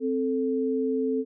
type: tone pair together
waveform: sine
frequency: 261.6 / 440 Hz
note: C4 / A4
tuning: 0 / 0 cents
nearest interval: major sixth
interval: 900 cents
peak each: -26 dBFS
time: 0-1.25 s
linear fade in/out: 50 ms
effects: none